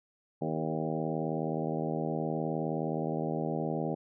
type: harmonic tone with a mistuned harmonic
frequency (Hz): 79.3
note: D#2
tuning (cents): +33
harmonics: 2 / 3 / 4 / 5 / 6 / 7 / 8 / 9 / 10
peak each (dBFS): -35 / -37 / -38 / -39 / -40 / -40 / -41 / -42 / -42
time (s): 0.41-3.95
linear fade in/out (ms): 10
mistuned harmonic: 6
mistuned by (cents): -29
effects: none